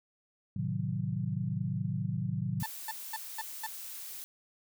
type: chord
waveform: sine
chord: A diminished seventh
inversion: none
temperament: equal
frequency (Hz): 110 / 130.81 / 155.56 / 185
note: A2 / C3 / Eb3 / Gb3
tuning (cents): 0 / 0 / 0 / 0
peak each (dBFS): -36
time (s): 0.56-2.63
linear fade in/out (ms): 5
type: noise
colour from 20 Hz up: blue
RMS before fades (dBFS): -43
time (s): 2.6-4.24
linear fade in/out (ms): 0
type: tone bursts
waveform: 30% pulse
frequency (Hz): 886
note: A5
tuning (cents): +12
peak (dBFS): -32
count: 5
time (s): 2.63-3.665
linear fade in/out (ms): 2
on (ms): 31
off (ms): 220
effects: none